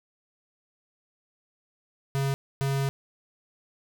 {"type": "tone pair in turn", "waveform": "square", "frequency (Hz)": [137.3, 137.3], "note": ["C#3", "C#3"], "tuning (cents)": [-16, -16], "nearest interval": "unison", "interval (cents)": 0, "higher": "neither", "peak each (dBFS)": [-25, -25], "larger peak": "neither", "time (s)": [[2.15, 2.34], [2.61, 2.89]], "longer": "second", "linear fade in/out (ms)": 0, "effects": []}